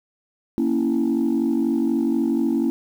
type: chord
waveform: sine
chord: A# diminished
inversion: none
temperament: equal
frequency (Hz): 233.1 / 277.2 / 329.6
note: A#3 / C#4 / E4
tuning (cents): 0 / 0 / 0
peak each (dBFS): -21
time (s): 0.58-2.7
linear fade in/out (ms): 0
effects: tanh soft clip ceiling -13 dBFS + 8-bit